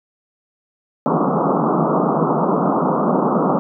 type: band-pass noise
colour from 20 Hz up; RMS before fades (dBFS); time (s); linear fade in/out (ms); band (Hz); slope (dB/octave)
pink; -17; 1.06-3.59; 0; 150 to 1300; 96
effects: none